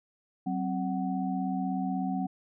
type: tone cluster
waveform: sine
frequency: 187.7 / 264 / 746 Hz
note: F#3 / C4 / F#5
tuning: +25 / +16 / +14 cents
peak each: -31 / -32 / -35 dBFS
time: 0.46-2.27 s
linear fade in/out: 10 ms
effects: none